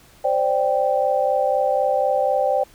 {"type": "chord", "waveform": "sine", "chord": "C suspended second", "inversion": "none", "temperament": "equal", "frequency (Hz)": [523.3, 587.3, 784], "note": ["C5", "D5", "G5"], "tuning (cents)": [0, 0, 0], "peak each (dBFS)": -21, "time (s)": [0.24, 2.64], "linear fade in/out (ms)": 10, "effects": ["pink hiss -51 dBFS RMS until 2.74 s"]}